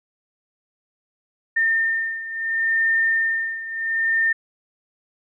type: beating tone pair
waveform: sine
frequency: 1811 / 1811.72 Hz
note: A6 / A#6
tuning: +49 / -50 cents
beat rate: 0.72 Hz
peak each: -20 / -24 dBFS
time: 1.56-4.33 s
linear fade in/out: 10 ms
effects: none